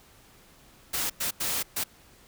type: noise bursts at uneven times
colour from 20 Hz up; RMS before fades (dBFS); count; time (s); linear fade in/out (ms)
white; -29; 4; 0.93-1.1 / 1.2-1.31 / 1.4-1.63 / 1.76-1.84; 10
effects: pink hiss -56 dBFS RMS until 2.27 s